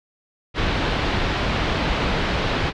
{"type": "low-pass noise", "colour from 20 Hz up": "pink", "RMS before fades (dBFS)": -22, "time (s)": [0.54, 2.73], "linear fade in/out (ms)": 50, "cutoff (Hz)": 4000, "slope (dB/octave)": 24, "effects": []}